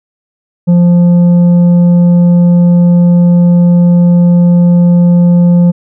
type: tone with tanh clipping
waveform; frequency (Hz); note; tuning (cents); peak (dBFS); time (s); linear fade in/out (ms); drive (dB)
sine; 174.61; F3; 0; -4; 0.67-5.72; 20; 6
effects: none